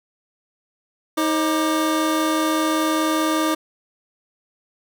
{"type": "tone cluster", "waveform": "square", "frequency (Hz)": [315.3, 539, 624, 1191], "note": ["D#4", "C#5", "D#5", "D6"], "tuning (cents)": [23, -49, 5, 24], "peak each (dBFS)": [-21, -30, -28, -25], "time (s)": [1.17, 3.55], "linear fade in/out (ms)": 10, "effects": []}